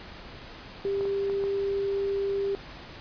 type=tone; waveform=sine; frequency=396.1 Hz; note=G4; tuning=18 cents sharp; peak=-25 dBFS; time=0.85-2.55 s; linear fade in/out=0 ms
type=clicks; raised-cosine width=1 ms; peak=-25 dBFS; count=4; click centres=1.009 / 1.054 / 1.298 / 1.439 s
effects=pink hiss -44 dBFS RMS until 3 s + resampled to 11025 Hz